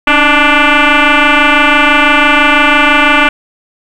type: tone with frequency modulation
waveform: sine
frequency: 601 Hz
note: D5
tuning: 40 cents sharp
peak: -3 dBFS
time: 0.07-3.29 s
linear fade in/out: 5 ms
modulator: 294 Hz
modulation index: 7.7
effects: tanh soft clip ceiling -1 dBFS + 7-bit